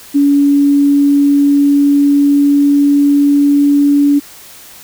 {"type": "tone with pitch glide", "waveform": "sine", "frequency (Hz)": [283.9, 286.2], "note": ["C#4", "D4"], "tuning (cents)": [41, -45], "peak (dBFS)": -6, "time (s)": [0.14, 4.2], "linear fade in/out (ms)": 20, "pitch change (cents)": 14, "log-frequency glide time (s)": [0.84, 3.98], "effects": ["white hiss -36 dBFS RMS until 4.83 s"]}